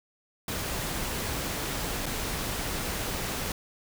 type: noise with dropouts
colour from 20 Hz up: pink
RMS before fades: -32 dBFS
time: 0.48-3.52 s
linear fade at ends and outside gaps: 2 ms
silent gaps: 2.058-2.063 s
effects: none